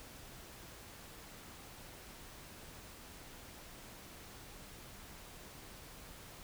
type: silence
effects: pink hiss -53 dBFS RMS until 6.43 s